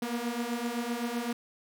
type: beating tone pair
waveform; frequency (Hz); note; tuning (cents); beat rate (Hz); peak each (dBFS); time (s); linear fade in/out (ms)
sawtooth; 233.1 / 240.9; A#3 / B3; 0 / -43; 7.8; -31 / -29; 0.02-1.33; 5
effects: none